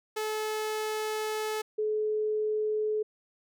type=tone pair in turn; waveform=sawtooth / sine; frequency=431.5 / 428.3 Hz; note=A4 / A4; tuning=-34 / -47 cents; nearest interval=unison; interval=13 cents; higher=first; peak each=-26 dBFS; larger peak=neither; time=0.16-1.62 / 1.78-3.03 s; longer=first; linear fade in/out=10 ms; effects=none

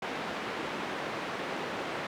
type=band-pass noise; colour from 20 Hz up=pink; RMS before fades=-36 dBFS; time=0.02-2.07 s; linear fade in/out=5 ms; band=270 to 2500 Hz; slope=12 dB/octave; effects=none

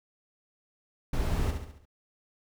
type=noise with echo; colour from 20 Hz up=brown; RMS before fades=-27 dBFS; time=1.13-1.51 s; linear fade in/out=5 ms; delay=69 ms; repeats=5; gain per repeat=-6 dB; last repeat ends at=1.855 s; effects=none

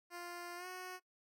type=tone with pitch glide; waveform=10% pulse; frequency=349.2 to 367.4 Hz; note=F4 to F#4; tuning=0 to -12 cents; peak=-37 dBFS; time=0.1-1 s; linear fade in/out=50 ms; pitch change=+88 cents; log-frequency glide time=0.56-0.67 s; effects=noise-tail reverb RT60 0.1 s tail -20 dB re dry

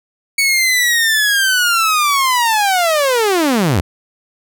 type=linear sweep; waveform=sawtooth; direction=down; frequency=2237 to 73.42 Hz; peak=-8 dBFS; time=0.38-3.81 s; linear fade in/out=5 ms; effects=none

